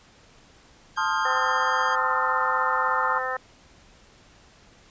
sawtooth tone, 1603 Hz, G6, 38 cents sharp, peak -27 dBFS, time 0.96-1.96 s, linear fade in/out 20 ms
sine chord, F dominant seventh, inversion first, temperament equal, 880 / 1046.5 / 1244.5 / 1396.9 Hz, A5 / C6 / Eb6 / F6, 0 / 0 / 0 / 0 cents, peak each -28 dBFS, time 0.97-3.19 s, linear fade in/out 10 ms
harmonic tone, 257.6 Hz, C4, 27 cents flat, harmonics 2 / 3 / 4 / 5 / 6 / 7, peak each -32 / -33 / -34 / -31 / -39 / -31 dBFS, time 1.25-3.37 s, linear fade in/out 5 ms
effects pink hiss -54 dBFS RMS until 4.9 s + resampled to 16000 Hz

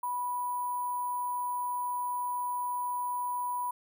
sine tone with sample-and-hold, 984 Hz, B5, 7 cents flat, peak -30 dBFS, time 0.03-3.71 s, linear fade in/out 5 ms, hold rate 11025 Hz, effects none

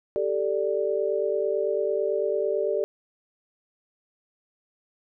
sine chord, G suspended second, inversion none, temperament just, 392 / 441 / 588 Hz, G4 / A4 / D5, 0 / +4 / +2 cents, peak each -27 dBFS, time 0.16-2.84 s, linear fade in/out 0 ms, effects none

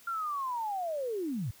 sine linear sweep, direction down, 1396.9 to 93.3 Hz, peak -31 dBFS, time 0.07-1.51 s, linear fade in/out 5 ms, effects white hiss -57 dBFS RMS until 1.6 s

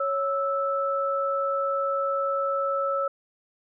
sine tone pair together, 553 / 1315.3 Hz, C#5 / E6, -4 / -4 cents, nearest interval octave + minor third, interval 1500 cents, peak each -26 dBFS, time 0-3.08 s, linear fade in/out 5 ms, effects none

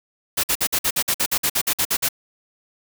white noise bursts, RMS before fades -20 dBFS, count 15, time 0.37-2.088 s, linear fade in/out 10 ms, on 66 ms, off 52 ms, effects none

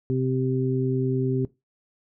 harmonic tone, 130 Hz, C3, 11 cents flat, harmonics 1 / 2 / 3, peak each -24 / -27 / -27 dBFS, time 0.1-1.45 s, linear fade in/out 0 ms, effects noise-tail reverb RT60 0.2 s tail -18 dB re dry

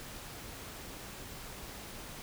silence, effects pink hiss -46 dBFS RMS until 2.22 s

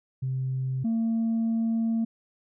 sine tone pair in turn, 130.81 / 226.8 Hz, C3 / A#3, 0 / -47 cents, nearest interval minor seventh, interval 953 cents, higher second, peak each -25 / -21 dBFS, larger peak second, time 0.22-0.84 / 0.84-2.05 s, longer second, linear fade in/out 10 ms, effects tanh soft clip ceiling -21 dBFS

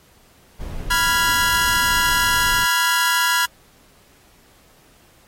brown noise, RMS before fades -30 dBFS, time 0.59-2.66 s, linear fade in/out 20 ms
sawtooth chord, F diminished, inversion second, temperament equal, 987.8 / 1396.9 / 1661.2 Hz, Cb6 / F6 / Ab6, 0 / 0 / 0 cents, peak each -17 dBFS, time 0.9-3.46 s, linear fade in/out 10 ms
effects pink hiss -54 dBFS RMS until 5.27 s + AAC 48 kbps

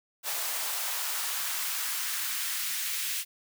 white noise with high-pass filter sweep, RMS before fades -32 dBFS, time 0.23-3.25 s, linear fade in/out 50 ms, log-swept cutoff 650 to 2200 Hz, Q 1.2, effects none

